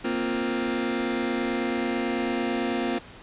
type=chord; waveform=sawtooth; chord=Bb suspended second; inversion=none; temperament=just; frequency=233.1 / 262.2 / 349.6 Hz; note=Bb3 / C4 / F4; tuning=0 / +4 / +2 cents; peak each=-25 dBFS; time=0.04-2.99 s; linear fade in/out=10 ms; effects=pink hiss -46 dBFS RMS until 3.22 s + resampled to 8000 Hz